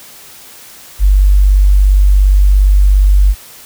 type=tone; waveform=sine; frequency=48.63 Hz; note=G1; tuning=13 cents flat; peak=-4 dBFS; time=0.99-3.35 s; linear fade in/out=50 ms; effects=white hiss -36 dBFS RMS until 3.65 s